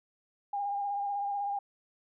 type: tone with vibrato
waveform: sine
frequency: 807 Hz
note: G#5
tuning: 50 cents flat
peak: -30 dBFS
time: 0.53-1.59 s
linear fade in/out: 5 ms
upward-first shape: sine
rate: 16 Hz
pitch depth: 26 cents each way
effects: none